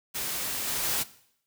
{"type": "noise with level steps", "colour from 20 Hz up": "white", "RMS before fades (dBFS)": [-32, -30, -28], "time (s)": [0.14, 1.04], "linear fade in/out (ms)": 20, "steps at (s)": [0.67, 0.83], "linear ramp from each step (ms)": 5, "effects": ["noise-tail reverb RT60 0.7 s tail -18 dB re dry"]}